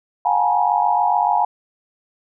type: tone cluster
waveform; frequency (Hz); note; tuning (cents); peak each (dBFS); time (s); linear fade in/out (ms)
sine; 717 / 815 / 862 / 958; F5 / G#5 / A5 / A#5; +45 / -33 / -36 / +47; -20; 0.25-1.45; 5
effects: none